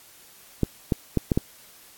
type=clicks; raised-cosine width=3 ms; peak=-7 dBFS; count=5; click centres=0.633 / 0.922 / 1.173 / 1.318 / 1.375 s; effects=white hiss -51 dBFS RMS until 1.97 s + AAC 64 kbps